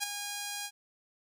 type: tone with ADSR envelope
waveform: 5% pulse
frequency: 817 Hz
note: G#5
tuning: 29 cents flat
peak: -16 dBFS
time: 0-0.71 s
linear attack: 33 ms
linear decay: 9 ms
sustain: -8 dB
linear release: 57 ms
effects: none